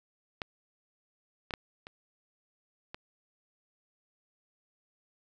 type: clicks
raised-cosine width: 0.3 ms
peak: -18 / -21 / -16 / -28 / -24 dBFS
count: 5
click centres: 0.418 / 1.508 / 1.538 / 1.869 / 2.945 s
effects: none